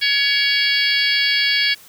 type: harmonic tone with a mistuned harmonic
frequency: 563 Hz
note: C#5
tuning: 27 cents sharp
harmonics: 3 / 4 / 5 / 6 / 7 / 8 / 9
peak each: -22 / -20 / -26 / -21 / -30 / -21 / -28 dBFS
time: 0.01-1.75 s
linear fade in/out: 20 ms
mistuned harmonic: 6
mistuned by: -34 cents
effects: white hiss -45 dBFS RMS until 1.88 s